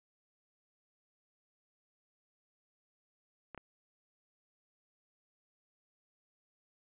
clicks, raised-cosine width 0.5 ms, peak -29 / -30 dBFS, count 2, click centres 3.547 / 3.577 s, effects resampled to 8000 Hz + 10-bit

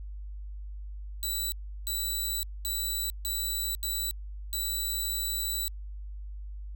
10% pulse tone bursts at uneven times, 3951 Hz, B7, in tune, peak -22 dBFS, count 6, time 1.23-1.52 / 1.87-2.43 / 2.65-3.1 / 3.25-3.75 / 3.83-4.11 / 4.53-5.68 s, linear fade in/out 0 ms, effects added 50 Hz sine -37 dBFS peak until 6.75 s

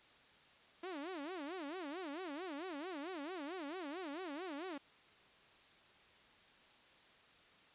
sawtooth tone with vibrato, 325.4 Hz, E4, 22 cents flat, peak -39 dBFS, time 0.83-4.78 s, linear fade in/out 5 ms, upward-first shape sine, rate 4.5 Hz, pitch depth 280 cents each way, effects white hiss -64 dBFS RMS until 7.74 s + resampled to 8000 Hz

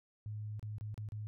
sine tone with dropouts, 106.2 Hz, G#2, 39 cents sharp, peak -39 dBFS, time 0.26-1.27 s, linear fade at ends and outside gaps 0 ms, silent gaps 0.595-0.628 / 0.783-0.81 / 0.943-0.978 / 1.088-1.121 s, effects none

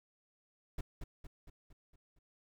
brown noise with echo, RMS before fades -38 dBFS, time 0.78-0.81 s, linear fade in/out 5 ms, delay 230 ms, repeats 6, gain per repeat -5 dB, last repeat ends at 2.19 s, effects none

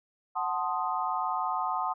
sine chord, F# diminished seventh, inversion none, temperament equal, 740 / 880 / 1046.5 / 1244.5 Hz, F#5 / A5 / C6 / Eb6, 0 / 0 / 0 / 0 cents, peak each -33 dBFS, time 0.35-1.94 s, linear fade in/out 20 ms, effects none

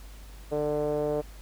5% pulse tone with low-pass filter, 148.9 Hz, D3, 24 cents sharp, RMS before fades -28 dBFS, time 0.51-1.22 s, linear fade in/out 20 ms, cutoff 520 Hz, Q 5.5, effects added 50 Hz sine -43 dBFS peak until 1.41 s + pink hiss -53 dBFS RMS until 1.41 s

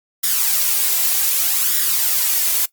blue noise with flanger, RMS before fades -17 dBFS, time 0.23-2.66 s, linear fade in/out 10 ms, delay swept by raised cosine 0.56 to 2.96 ms, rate 0.65 Hz, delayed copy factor +0.55, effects noise-tail reverb RT60 0.1 s tail -18 dB re dry + Opus 48 kbps

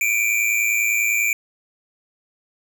square tone pair together, 2305 / 2415 Hz, D7 / D7, -33 / +48 cents, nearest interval minor second, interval 81 cents, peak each -21 dBFS, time 0.01-1.33 s, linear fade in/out 2 ms, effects none

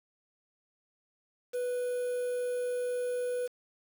triangle tone with quantisation, 493.9 Hz, B4, in tune, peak -28 dBFS, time 1.53-3.48 s, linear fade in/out 20 ms, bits 8, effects none

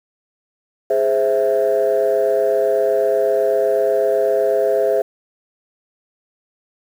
sine chord, Ab augmented, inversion none, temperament equal, 415.3 / 523.3 / 659.3 Hz, Ab4 / C5 / E5, 0 / 0 / 0 cents, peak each -17 dBFS, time 0.9-5.02 s, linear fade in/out 5 ms, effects tanh soft clip ceiling -8 dBFS + 7-bit

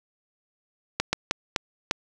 slowing click train, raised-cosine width 0.2 ms, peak -5 dBFS, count 5, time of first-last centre 1-1.911 s, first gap 130 ms, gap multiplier 1.39, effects none

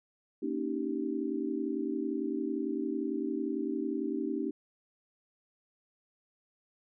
sine chord, Eb dominant seventh, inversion second, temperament just, 233.3 / 280 / 311.1 / 388.9 Hz, Bb3 / Db4 / Eb4 / G4, +2 / +18 / 0 / -14 cents, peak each -38 / -35 / -35 / -37 dBFS, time 0.42-4.51 s, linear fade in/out 10 ms, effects none

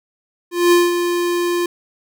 square tone with ADSR envelope, 349.2 Hz, F4, in tune, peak -9 dBFS, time 0.51-1.66 s, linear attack 210 ms, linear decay 190 ms, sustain -8 dB, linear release 3 ms, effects none

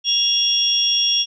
sine tone cluster, 2809 / 3356 / 5580 Hz, F7 / G#7 / F8, +9 / +17 / -2 cents, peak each -23 / -18 / -19 dBFS, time 0.04-1.26 s, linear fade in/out 50 ms, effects none

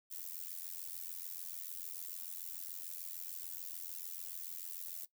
violet noise with amplitude modulation, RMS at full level -41 dBFS, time 0.1-5.06 s, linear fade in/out 20 ms, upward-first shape sine, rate 86.8 Hz, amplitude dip 100%, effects noise-tail reverb RT60 0.1 s tail -17 dB re dry

